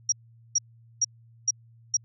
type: tone bursts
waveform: sine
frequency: 5680 Hz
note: F8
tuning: 28 cents sharp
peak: -19 dBFS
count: 5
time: 0.09-1.97 s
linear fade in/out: 5 ms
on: 32 ms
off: 430 ms
effects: added 115 Hz sine -52 dBFS peak until 2.04 s